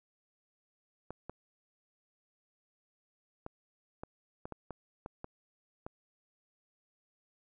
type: clicks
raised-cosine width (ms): 1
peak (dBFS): -27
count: 10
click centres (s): 1.106 / 1.296 / 3.464 / 4.035 / 4.455 / 4.523 / 4.707 / 5.061 / 5.244 / 5.865
effects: none